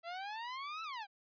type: exponential two-way sweep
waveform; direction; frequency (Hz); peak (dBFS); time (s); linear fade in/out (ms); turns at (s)
sawtooth; up then down; 659.3 to 1335 to 771; -37; 0.03-1.07; 50; 0.83
effects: resampled to 11025 Hz